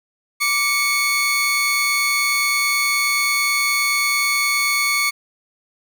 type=tone pair together; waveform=sawtooth; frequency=1166.7 / 2204 Hz; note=D6 / C#7; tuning=-12 / -11 cents; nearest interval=major seventh; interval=1101 cents; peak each=-20 / -14 dBFS; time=0.4-5.11 s; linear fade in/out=20 ms; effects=none